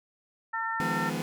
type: harmonic tone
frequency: 451.7 Hz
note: A4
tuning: 45 cents sharp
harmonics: 2 / 3 / 4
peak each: -33 / -33 / -33 dBFS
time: 0.53-1.1 s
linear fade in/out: 10 ms
type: chord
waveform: sawtooth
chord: F half-diminished seventh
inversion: third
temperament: just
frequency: 157.15 / 174.61 / 209.5 / 251.4 Hz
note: Eb3 / F3 / Ab3 / Cb4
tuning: +18 / 0 / +15 / +31 cents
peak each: -31 dBFS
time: 0.8-1.22 s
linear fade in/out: 0 ms
effects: none